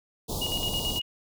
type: band-stop noise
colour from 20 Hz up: pink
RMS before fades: -32 dBFS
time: 0.28-1 s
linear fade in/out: 20 ms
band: 1000 to 3500 Hz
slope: 48 dB/octave
type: tone with tremolo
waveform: sine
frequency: 2876 Hz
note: F#7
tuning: 50 cents flat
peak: -27 dBFS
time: 0.41-1.02 s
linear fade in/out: 10 ms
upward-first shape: square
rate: 9.1 Hz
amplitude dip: 60%
effects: none